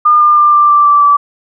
sine tone with pitch steps, 1210 / 1200.9 / 1192 / 1183 / 1174.2 / 1165.4 / 1156.7 Hz, D#6 / D6 / D6 / D6 / D6 / D6 / D6, -49 / +38 / +25 / +12 / -1 / -14 / -27 cents, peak -4 dBFS, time 0.05-1.17 s, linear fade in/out 10 ms, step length 160 ms, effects none

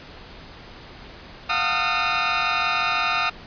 20% pulse tone cluster, 702 / 747 / 902 / 1235 / 1358 Hz, F5 / F#5 / A5 / D#6 / F6, +9 / +16 / +43 / -13 / -49 cents, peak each -24 / -25 / -27 / -18 / -21 dBFS, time 1.49-3.3 s, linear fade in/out 10 ms, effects pink hiss -42 dBFS RMS until 3.46 s + resampled to 11025 Hz

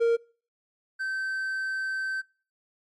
triangle tone pair in turn, 464.6 / 1547 Hz, A#4 / G6, -6 / -23 cents, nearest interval octave + major sixth, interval 2083 cents, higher second, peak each -17 / -26 dBFS, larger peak first, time 0-0.17 / 0.99-2.22 s, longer second, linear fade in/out 20 ms, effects noise-tail reverb RT60 0.4 s tail -23 dB re dry + MP3 48 kbps

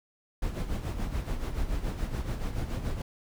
brown noise with tremolo, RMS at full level -29 dBFS, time 0.42-3.02 s, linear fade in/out 5 ms, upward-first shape sine, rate 7 Hz, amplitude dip 60%, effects none

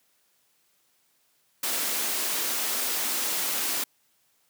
white high-pass noise, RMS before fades -28 dBFS, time 1.63-3.84 s, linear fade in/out 5 ms, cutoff 200 Hz, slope 48 dB/octave, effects white hiss -68 dBFS RMS until 4.49 s + high-pass 100 Hz 12 dB/octave

